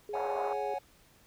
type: tone with vibrato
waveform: sine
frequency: 415.3 Hz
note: G#4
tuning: in tune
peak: -36 dBFS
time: 0.09-0.74 s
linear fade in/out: 2 ms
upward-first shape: sine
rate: 2.5 Hz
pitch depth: 14 cents each way
type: chord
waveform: triangle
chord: C# suspended fourth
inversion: none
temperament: just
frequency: 554.4 / 739.2 / 831.5 Hz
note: C#5 / F#5 / G#5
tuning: 0 / -2 / +2 cents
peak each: -35 dBFS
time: 0.13-0.79 s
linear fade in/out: 10 ms
type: band-pass noise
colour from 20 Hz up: pink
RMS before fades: -39 dBFS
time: 0.15-0.53 s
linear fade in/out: 2 ms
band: 580 to 1100 Hz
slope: 24 dB/octave
effects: pink hiss -62 dBFS RMS until 1.26 s